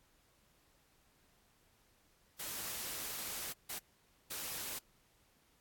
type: noise bursts at uneven times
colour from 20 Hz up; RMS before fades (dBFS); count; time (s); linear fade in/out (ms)
white; -42; 3; 2.39-3.53 / 3.69-3.79 / 4.3-4.79; 10
effects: pink hiss -71 dBFS RMS until 5.6 s + AAC 64 kbps